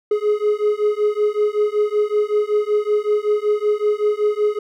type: beating tone pair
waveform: triangle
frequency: 417.1 / 422.4 Hz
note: G#4 / G#4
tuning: +7 / +29 cents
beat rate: 5.3 Hz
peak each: -17 dBFS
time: 0.11-4.59 s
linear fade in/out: 5 ms
effects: none